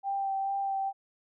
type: tone with vibrato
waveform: sine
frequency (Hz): 784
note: G5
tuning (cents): 0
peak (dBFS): -28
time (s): 0.03-0.93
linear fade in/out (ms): 50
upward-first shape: sine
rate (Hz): 2.3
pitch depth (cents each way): 15
effects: none